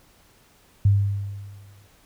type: tone with exponential decay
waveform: sine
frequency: 100 Hz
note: G2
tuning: 35 cents sharp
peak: -12 dBFS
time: 0.85-1.87 s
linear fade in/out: 5 ms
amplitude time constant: 220 ms
effects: pink hiss -57 dBFS RMS until 2.05 s